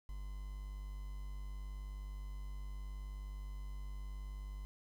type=tone with quantisation; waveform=triangle; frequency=49.6 Hz; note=G1; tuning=21 cents sharp; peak=-40 dBFS; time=0.09-4.65 s; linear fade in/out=0 ms; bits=10; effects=none